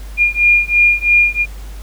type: beating tone pair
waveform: sine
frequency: 2416 / 2419 Hz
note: D7 / D#7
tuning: +48 / -49 cents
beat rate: 3 Hz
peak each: -12 dBFS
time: 0.17-1.46 s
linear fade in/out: 50 ms
effects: added 50 Hz sine -27 dBFS peak until 1.82 s + pink hiss -41 dBFS RMS until 1.82 s